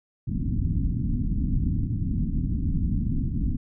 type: low-pass noise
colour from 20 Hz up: pink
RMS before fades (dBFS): -25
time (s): 0.27-3.57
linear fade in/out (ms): 10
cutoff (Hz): 270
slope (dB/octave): 48
effects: none